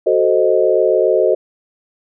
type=chord; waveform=sine; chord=F# diminished seventh; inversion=none; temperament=equal with one note detuned; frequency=372.6 / 440 / 523.3 / 622.3 Hz; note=F#4 / A4 / C5 / Eb5; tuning=+12 / 0 / 0 / 0 cents; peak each=-16 dBFS; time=0.06-1.35 s; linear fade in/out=10 ms; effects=none